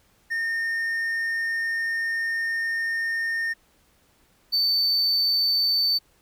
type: tone pair in turn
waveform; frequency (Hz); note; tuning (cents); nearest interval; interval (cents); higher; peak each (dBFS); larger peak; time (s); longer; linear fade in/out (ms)
triangle; 1827 / 4543; A#6 / C#8; -35 / +42; octave + major third; 1577; second; -22 / -18; second; 0.3-3.54 / 4.52-5.99; first; 20
effects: pink hiss -62 dBFS RMS until 6.21 s